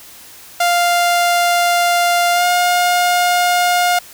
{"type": "tone with pitch glide", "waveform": "sawtooth", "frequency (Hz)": [698.5, 711.1], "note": ["F5", "F5"], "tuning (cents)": [0, 31], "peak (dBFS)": -8, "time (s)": [0.6, 3.99], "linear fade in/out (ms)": 5, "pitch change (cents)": 31, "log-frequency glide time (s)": [2.33, 2.45], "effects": ["white hiss -39 dBFS RMS until 4.13 s"]}